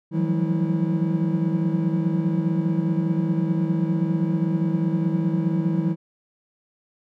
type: tone cluster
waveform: triangle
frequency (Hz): 160.3 / 175.6 / 185.3 / 207.3 / 325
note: E3 / F3 / F#3 / G#3 / E4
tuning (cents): -48 / +10 / +3 / -3 / -24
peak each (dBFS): -22 / -24 / -24 / -31 / -25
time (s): 0.11-5.96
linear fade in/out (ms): 50
effects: none